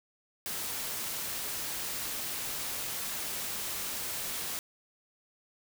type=noise; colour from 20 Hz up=white; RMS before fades=-36 dBFS; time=0.46-4.59 s; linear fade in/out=0 ms; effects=none